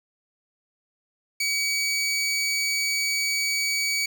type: tone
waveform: 20% pulse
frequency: 2270 Hz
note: C#7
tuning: 41 cents sharp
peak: -18 dBFS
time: 1.4-4.06 s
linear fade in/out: 5 ms
effects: 8-bit